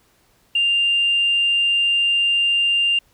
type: tone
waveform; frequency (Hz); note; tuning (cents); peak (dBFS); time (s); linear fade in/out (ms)
sine; 2794; F7; 0; -14; 0.55-2.99; 5
effects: tanh soft clip ceiling -10 dBFS + pink hiss -59 dBFS RMS until 3.13 s